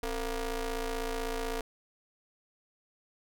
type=ring-modulated tone; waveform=sawtooth; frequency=240 Hz; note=B3; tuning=49 cents flat; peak=-25 dBFS; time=0.03-1.61 s; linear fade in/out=2 ms; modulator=212 Hz; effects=none